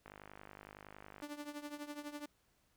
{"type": "click train", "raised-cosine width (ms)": 0.5, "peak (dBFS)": -36, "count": 60, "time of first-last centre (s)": [0.06, 1.221], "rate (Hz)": 50.8}
{"type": "tone with tremolo", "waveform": "sawtooth", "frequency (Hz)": 293.7, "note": "D4", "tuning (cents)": 0, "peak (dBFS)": -37, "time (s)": [1.22, 2.26], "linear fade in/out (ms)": 5, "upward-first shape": "triangle", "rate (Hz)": 12, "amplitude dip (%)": 85}
{"effects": ["pink hiss -75 dBFS RMS until 2.76 s"]}